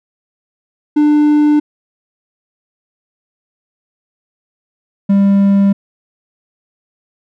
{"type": "tone pair in turn", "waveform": "triangle", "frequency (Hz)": [297.9, 198.41], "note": ["D4", "G3"], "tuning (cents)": [25, 21], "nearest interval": "perfect fifth", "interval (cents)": 704, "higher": "first", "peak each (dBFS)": -5, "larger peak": "neither", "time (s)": [[0.96, 1.6], [5.09, 5.73]], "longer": "neither", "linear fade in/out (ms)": 10, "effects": []}